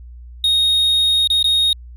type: tone with dropouts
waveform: triangle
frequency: 3729 Hz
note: A#7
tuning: in tune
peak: -11 dBFS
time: 0.44-1.73 s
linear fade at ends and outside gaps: 2 ms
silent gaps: 1.274-1.301 / 1.428-1.442 s
effects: added 60 Hz sine -34 dBFS peak until 1.96 s